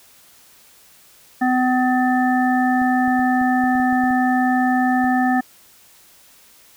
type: harmonic tone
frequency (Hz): 253.2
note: B3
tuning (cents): +43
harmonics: 1 / 3 / 5 / 7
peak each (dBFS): -17 / -19 / -31 / -24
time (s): 1.41-5.41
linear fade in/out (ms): 10
type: clicks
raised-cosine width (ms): 3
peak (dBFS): -25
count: 11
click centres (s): 2.817 / 3.079 / 3.194 / 3.414 / 3.639 / 3.754 / 3.8 / 3.927 / 4.038 / 4.107 / 5.043
effects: white hiss -50 dBFS RMS until 6.76 s